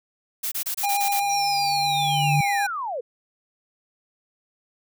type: noise bursts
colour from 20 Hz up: blue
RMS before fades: -27 dBFS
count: 7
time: 0.43-1.202 s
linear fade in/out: 10 ms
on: 88 ms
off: 26 ms
type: tone with vibrato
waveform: square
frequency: 805 Hz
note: G5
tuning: 46 cents sharp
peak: -22 dBFS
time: 0.83-2.67 s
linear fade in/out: 10 ms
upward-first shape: sine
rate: 7.9 Hz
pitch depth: 10 cents each way
type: tone with exponential growth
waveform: sine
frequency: 146.83 Hz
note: D3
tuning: in tune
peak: -17 dBFS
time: 1.21-2.41 s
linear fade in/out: 5 ms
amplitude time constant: 260 ms
type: linear sweep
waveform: sine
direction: down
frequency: 5800 to 443.9 Hz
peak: -26 dBFS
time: 1.29-3.01 s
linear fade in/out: 10 ms
effects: none